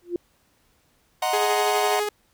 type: tone with exponential growth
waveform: sine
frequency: 349.2 Hz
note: F4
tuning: in tune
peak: -19 dBFS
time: 0.02-0.16 s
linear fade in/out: 2 ms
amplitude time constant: 29 ms
type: chord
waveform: 45% pulse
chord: C half-diminished seventh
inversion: first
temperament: equal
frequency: 622.3 / 740 / 932.3 / 1046.5 Hz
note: Eb5 / Gb5 / Bb5 / C6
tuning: 0 / 0 / 0 / 0 cents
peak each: -29 / -24 / -30 / -30 dBFS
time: 1.22-2 s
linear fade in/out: 5 ms
type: tone with tremolo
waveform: sawtooth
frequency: 417.7 Hz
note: G#4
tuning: 10 cents sharp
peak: -18 dBFS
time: 1.33-2.09 s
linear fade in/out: 5 ms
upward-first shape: sine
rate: 12 Hz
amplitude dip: 35%
effects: pink hiss -64 dBFS RMS until 2.33 s